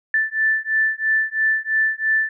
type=beating tone pair; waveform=sine; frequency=1760 / 1763 Hz; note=A6 / A6; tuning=0 / +3 cents; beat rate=3 Hz; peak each=-20 dBFS; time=0.14-2.29 s; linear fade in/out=2 ms; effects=none